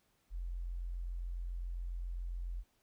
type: tone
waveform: sine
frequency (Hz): 43.65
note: F1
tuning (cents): 0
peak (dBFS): -37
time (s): 0.3-2.64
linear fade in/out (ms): 50
effects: pink hiss -75 dBFS RMS until 2.82 s